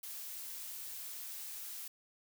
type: noise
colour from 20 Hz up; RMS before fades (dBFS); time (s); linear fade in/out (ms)
blue; -45; 0.03-1.88; 5
effects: none